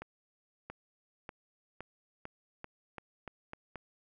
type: accelerating click train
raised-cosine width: 0.5 ms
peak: -27 dBFS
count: 10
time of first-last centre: 0.02-3.757 s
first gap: 680 ms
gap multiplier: 0.87
effects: none